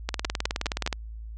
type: two click trains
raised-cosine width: 0.2 ms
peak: -9 / -10 dBFS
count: 4 / 17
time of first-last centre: 0.25-0.863 / 0.09-0.928 s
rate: 4.89 / 19.1 Hz
effects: added 55 Hz sine -36 dBFS peak until 1.37 s + resampled to 24000 Hz